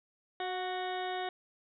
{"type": "harmonic tone with a mistuned harmonic", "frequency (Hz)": 370, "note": "F#4", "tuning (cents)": 0, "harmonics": [1, 2, 3, 4, 5, 6, 8, 9, 10], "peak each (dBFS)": [-39, -36, -47, -46, -45, -49, -50, -51, -47], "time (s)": [0.4, 1.29], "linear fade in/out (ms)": 2, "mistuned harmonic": 2, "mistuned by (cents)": -24, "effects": []}